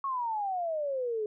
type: exponential sweep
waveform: sine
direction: down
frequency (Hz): 1113 to 415.3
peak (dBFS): -29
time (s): 0.04-1.26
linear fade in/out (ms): 2
effects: none